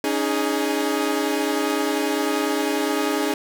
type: chord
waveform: sawtooth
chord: C# suspended second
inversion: none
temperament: equal with one note detuned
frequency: 281.1 / 311.1 / 415.3 Hz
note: C#4 / D#4 / G#4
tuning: +24 / 0 / 0 cents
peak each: -21 dBFS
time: 0.04-3.34 s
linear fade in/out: 2 ms
effects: none